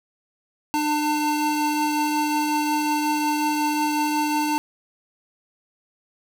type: tone pair together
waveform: square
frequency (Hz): 300.5 / 896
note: D4 / A5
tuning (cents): +40 / +31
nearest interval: octave + perfect fifth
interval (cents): 1891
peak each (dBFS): -24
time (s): 0.74-4.58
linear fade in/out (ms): 0
effects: none